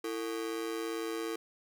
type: ring-modulated tone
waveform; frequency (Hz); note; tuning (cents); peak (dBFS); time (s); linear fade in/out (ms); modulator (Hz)
45% pulse; 392; G4; 0; -31; 0.04-1.36; 5; 58.8
effects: none